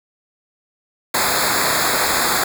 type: noise with comb filter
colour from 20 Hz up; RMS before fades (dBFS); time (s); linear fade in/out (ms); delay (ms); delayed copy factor
pink; -18; 1.14-2.44; 5; 0.34; -1
effects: none